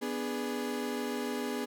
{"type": "chord", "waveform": "35% pulse", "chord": "G# diminished", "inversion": "first", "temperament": "equal", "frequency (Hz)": [246.9, 293.7, 415.3], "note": ["B3", "D4", "G#4"], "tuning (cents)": [0, 0, 0], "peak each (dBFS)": [-34, -38, -35], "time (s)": [0.01, 1.66], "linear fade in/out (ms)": 20, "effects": []}